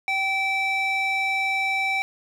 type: tone with band-pass filter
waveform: square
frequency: 774 Hz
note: G5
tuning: 22 cents flat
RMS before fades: -24 dBFS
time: 0.08-2.02 s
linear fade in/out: 0 ms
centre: 2100 Hz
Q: 2.4
effects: 10-bit